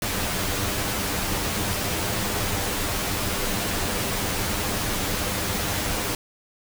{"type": "noise with comb filter", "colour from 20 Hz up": "pink", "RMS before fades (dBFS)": -26, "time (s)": [0.02, 6.15], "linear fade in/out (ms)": 2, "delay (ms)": 10, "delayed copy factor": 0.5, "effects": []}